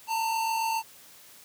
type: tone pair together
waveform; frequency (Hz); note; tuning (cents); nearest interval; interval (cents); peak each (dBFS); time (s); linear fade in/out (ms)
square; 896 / 943.3; A5 / A#5; +31 / +20; minor second; 89; -27 / -37; 0.07-0.83; 50
effects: white hiss -52 dBFS RMS until 1.44 s + high-pass 80 Hz 12 dB/octave